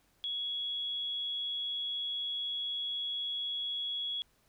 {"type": "tone", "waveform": "sine", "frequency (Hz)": 3348, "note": "G#7", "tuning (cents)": 13, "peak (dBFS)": -33, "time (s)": [0.24, 4.22], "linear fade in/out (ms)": 0, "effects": ["pink hiss -70 dBFS RMS until 4.48 s"]}